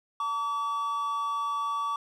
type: tone pair together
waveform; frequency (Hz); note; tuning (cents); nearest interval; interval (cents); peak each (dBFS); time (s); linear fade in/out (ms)
triangle; 901 / 1144.7; A5 / D6; +41 / -45; major third; 414; -35 / -26; 0.2-1.96; 2
effects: none